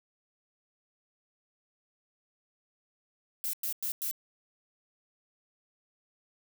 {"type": "noise bursts", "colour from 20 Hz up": "violet", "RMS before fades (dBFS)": -33, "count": 4, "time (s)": [3.44, 4.112], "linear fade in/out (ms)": 0, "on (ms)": 93, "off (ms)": 100, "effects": []}